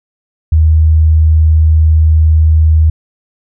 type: tone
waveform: sine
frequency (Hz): 78.8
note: D#2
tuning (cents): +23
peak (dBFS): -4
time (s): 0.52-2.9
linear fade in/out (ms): 5
effects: none